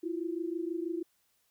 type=tone pair together; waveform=sine; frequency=329.6 / 355.8 Hz; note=E4 / F4; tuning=0 / +32 cents; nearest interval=minor second; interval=132 cents; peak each=-34 / -36 dBFS; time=0.03-1.03 s; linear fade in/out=10 ms; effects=white hiss -73 dBFS RMS until 1.5 s